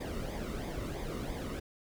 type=noise with flanger; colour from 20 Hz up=brown; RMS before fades=-38 dBFS; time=0-1.6 s; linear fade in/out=10 ms; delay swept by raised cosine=0.7 to 1.24 ms; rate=3 Hz; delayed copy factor=-0.65; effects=none